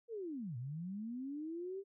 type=linear two-way sweep; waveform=sine; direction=down then up; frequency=480 to 114.6 to 400.9 Hz; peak=-40 dBFS; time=0.08-1.84 s; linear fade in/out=50 ms; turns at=0.57 s; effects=none